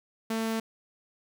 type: tone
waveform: sawtooth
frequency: 223.8 Hz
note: A3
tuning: 30 cents sharp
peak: -24 dBFS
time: 0.3-0.6 s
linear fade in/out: 5 ms
effects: none